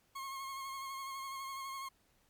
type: tone with vibrato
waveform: 40% pulse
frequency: 1082 Hz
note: C#6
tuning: 42 cents flat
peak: -40 dBFS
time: 0.15-1.89 s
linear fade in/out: 10 ms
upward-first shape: sine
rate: 12 Hz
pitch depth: 29 cents each way
effects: pink hiss -72 dBFS RMS until 2.29 s + MP3 96 kbps